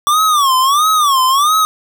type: tone with vibrato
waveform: square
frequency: 1147 Hz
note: D6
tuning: 41 cents flat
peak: -10 dBFS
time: 0.07-1.65 s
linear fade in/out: 0 ms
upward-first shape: sine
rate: 1.5 Hz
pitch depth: 190 cents each way
effects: none